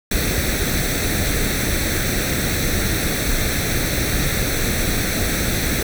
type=noise with comb filter; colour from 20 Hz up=pink; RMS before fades=-20 dBFS; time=0.11-5.83 s; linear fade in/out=5 ms; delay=0.5 ms; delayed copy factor=+0.7; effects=none